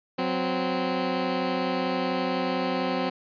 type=tone pair together; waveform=15% pulse; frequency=183.1 / 258.9 Hz; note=F#3 / C4; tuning=-18 / -18 cents; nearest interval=tritone; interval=600 cents; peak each=-23 / -20 dBFS; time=0.18-3.1 s; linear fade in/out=10 ms; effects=resampled to 11025 Hz